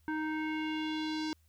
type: tone with low-pass filter sweep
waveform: square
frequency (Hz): 311.1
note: D#4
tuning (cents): 0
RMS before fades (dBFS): -35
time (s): 0.08-1.33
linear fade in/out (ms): 0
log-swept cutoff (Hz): 1500 to 5100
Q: 2.7
effects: added 79 Hz sine -64 dBFS peak until 1.48 s + white hiss -74 dBFS RMS until 1.48 s

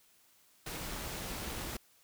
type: noise with amplitude modulation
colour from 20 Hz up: pink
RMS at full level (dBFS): -38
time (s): 0.66-1.77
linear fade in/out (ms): 5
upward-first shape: sine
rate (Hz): 282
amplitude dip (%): 55
effects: white hiss -66 dBFS RMS until 2.03 s

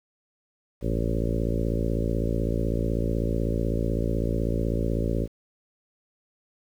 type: harmonic tone with a mistuned harmonic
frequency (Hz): 56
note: A1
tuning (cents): +31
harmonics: 1 / 2 / 3 / 4 / 5 / 6 / 7 / 8 / 9 / 10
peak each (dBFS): -27 / -30 / -32 / -33 / -34 / -35 / -35 / -36 / -37 / -37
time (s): 0.81-5.28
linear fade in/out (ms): 50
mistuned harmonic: 1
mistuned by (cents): -150
effects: 9-bit

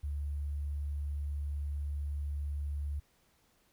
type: tone with sample-and-hold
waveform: sine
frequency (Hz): 72.3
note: D2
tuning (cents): -27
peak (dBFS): -33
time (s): 0.03-3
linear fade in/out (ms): 10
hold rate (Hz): 11025
effects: pink hiss -70 dBFS RMS until 3.72 s

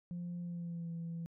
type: tone with pitch glide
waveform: sine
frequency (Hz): 174.61 to 167.3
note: F3 to E3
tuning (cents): 0 to +26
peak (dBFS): -37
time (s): 0.11-1.26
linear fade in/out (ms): 0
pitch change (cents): -74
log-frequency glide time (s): 0.41-0.91
effects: tanh soft clip ceiling -36 dBFS

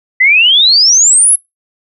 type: exponential sweep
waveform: sine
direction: up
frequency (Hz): 1975.5 to 11175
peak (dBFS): -4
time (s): 0.2-1.36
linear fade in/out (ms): 10
effects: noise-tail reverb RT60 0.2 s tail -24 dB re dry

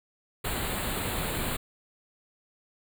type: band-stop noise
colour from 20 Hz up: pink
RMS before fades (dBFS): -31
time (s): 0.44-1.57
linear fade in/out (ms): 10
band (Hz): 4400 to 7300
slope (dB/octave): 96
effects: none

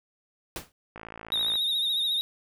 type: noise with exponential decay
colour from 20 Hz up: pink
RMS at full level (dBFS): -32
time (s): 0.56-0.72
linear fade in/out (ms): 1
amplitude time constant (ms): 34
type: click train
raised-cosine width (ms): 0.5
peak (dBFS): -25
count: 34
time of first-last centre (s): 0.96-1.556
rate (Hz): 55.4
type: tone with vibrato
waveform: triangle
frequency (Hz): 3729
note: A#7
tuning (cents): 0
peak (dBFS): -23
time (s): 1.32-2.21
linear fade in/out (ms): 0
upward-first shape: triangle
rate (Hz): 14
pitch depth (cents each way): 70
effects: none

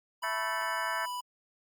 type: tone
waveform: square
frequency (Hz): 987.8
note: B5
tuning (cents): 0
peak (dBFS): -35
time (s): 0.22-1.21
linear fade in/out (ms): 10
type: harmonic tone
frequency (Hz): 220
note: A3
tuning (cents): 0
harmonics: 3 / 4 / 5 / 6 / 7 / 8 / 9 / 10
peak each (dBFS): -40 / -43 / -42 / -39 / -38 / -37 / -49 / -44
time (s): 0.23-1.06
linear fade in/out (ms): 10
effects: Opus 48 kbps

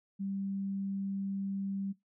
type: tone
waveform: sine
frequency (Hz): 196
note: G3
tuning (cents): 0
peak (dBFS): -33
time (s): 0.19-1.93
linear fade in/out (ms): 20
effects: noise-tail reverb RT60 0.2 s tail -22 dB re dry

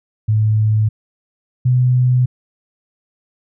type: tone pair in turn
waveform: sine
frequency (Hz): 108.1 / 125.78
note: A2 / B2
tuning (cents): -30 / +32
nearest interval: minor third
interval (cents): 262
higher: second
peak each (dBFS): -11 / -10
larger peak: second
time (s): 0.28-0.89 / 1.65-2.26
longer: neither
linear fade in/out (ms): 10
effects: none

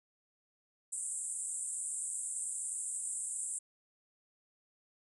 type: band-pass noise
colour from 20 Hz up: pink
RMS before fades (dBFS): -39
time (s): 0.92-3.59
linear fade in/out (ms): 10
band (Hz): 7600 to 9600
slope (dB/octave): 96
effects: none

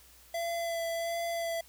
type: tone with vibrato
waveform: square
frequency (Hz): 673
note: E5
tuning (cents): +36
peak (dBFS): -32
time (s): 0.34-1.61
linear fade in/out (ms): 5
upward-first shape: sine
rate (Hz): 1.4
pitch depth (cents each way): 16
effects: added 60 Hz sine -62 dBFS peak until 1.68 s + white hiss -58 dBFS RMS until 1.68 s

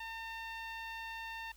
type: tone with low-pass filter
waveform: 10% pulse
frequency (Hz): 905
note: A5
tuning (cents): +48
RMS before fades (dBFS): -44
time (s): 0-1.52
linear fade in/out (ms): 5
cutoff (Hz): 2500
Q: 1
effects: added 50 Hz sine -59 dBFS peak until 1.56 s + white hiss -65 dBFS RMS until 1.56 s

